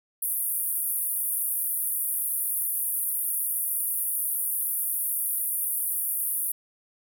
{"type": "band-pass noise", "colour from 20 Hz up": "pink", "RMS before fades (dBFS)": -28, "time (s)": [0.22, 6.52], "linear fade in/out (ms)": 5, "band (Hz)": [9600, 16000], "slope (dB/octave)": 96, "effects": []}